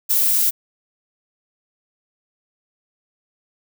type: noise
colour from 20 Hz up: violet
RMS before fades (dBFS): -17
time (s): 0.09-0.51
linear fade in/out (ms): 20
effects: none